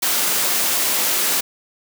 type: high-pass noise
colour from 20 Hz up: white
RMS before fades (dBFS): -19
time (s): 0.02-1.41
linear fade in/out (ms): 10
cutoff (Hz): 210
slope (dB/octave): 12
effects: none